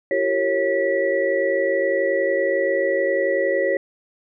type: tone cluster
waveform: sine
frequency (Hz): 339.4 / 389.7 / 460.9 / 548 / 1948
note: F4 / G4 / A#4 / C#5 / B6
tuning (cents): -49 / -10 / -20 / -20 / -24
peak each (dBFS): -28 / -24 / -28 / -20 / -26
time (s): 0.11-3.77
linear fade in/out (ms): 2
effects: none